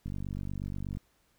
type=click train; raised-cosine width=5 ms; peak=-25 dBFS; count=45; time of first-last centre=0.06-0.971 s; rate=48.3 Hz; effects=pink hiss -70 dBFS RMS until 1.38 s